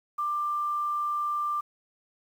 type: tone with quantisation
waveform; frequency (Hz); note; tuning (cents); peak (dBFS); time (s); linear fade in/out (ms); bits
sine; 1186; D6; +17; -26; 0.18-1.61; 10; 9
effects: none